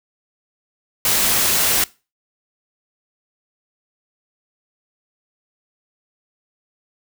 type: noise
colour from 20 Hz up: white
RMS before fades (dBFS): -17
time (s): 1.05-1.84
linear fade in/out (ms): 2
effects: noise-tail reverb RT60 0.3 s tail -22 dB re dry